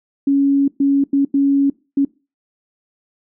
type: tone bursts at uneven times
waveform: sine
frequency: 278.2 Hz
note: C#4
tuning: 6 cents sharp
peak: -11 dBFS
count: 5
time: 0.27-0.68 / 0.8-1.04 / 1.13-1.25 / 1.34-1.7 / 1.97-2.05 s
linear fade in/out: 5 ms
effects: noise-tail reverb RT60 0.3 s tail -22 dB re dry